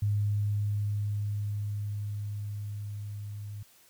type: tone with level ramp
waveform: sine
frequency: 103.3 Hz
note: G#2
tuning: 9 cents flat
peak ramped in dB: -24 to -37 dBFS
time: 0.02-3.63 s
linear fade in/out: 5 ms
effects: white hiss -60 dBFS RMS until 3.89 s